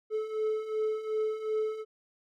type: beating tone pair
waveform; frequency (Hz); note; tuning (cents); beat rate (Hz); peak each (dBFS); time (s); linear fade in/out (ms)
triangle; 431.7 / 434.4; A4 / A4; -33 / -22; 2.7; -33 / -28; 0.1-1.85; 50
effects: none